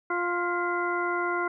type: harmonic tone with a mistuned harmonic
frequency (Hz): 350.8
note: F4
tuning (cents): +8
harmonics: 1 / 2 / 3 / 4 / 6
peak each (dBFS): -30 / -34 / -31 / -30 / -37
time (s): 0.1-1.48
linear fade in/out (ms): 5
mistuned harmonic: 6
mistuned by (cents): -57
effects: none